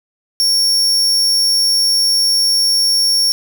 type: tone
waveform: 40% pulse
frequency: 5500 Hz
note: F8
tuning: 27 cents flat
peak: -10 dBFS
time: 0.4-3.32 s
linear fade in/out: 0 ms
effects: 7-bit